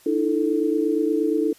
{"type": "chord", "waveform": "sine", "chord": "D suspended second", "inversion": "none", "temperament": "equal with one note detuned", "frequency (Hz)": [301.1, 329.6, 440], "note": ["D4", "E4", "A4"], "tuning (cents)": [43, 0, 0], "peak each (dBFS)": -23, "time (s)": [0.06, 1.53], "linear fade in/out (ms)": 5, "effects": ["white hiss -53 dBFS RMS until 1.58 s", "resampled to 32000 Hz"]}